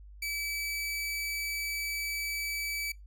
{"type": "tone", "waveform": "sawtooth", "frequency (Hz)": 2300, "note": "D7", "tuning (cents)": -37, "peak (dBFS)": -29, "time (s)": [0.22, 2.92], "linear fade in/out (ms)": 5, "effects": ["noise-tail reverb RT60 0.2 s tail -23 dB re dry", "added 50 Hz sine -47 dBFS peak until 3.06 s"]}